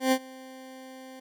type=tone with ADSR envelope; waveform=20% pulse; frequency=261.1 Hz; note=C4; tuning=3 cents flat; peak=-14 dBFS; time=0-1.2 s; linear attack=120 ms; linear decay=63 ms; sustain=-24 dB; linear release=8 ms; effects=none